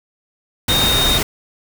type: tone in noise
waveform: sine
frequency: 3700 Hz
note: A#7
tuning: 14 cents flat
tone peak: -15 dBFS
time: 0.69-1.18 s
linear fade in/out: 5 ms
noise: pink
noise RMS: -18 dBFS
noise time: 0.68-1.23 s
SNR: 0 dB
effects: none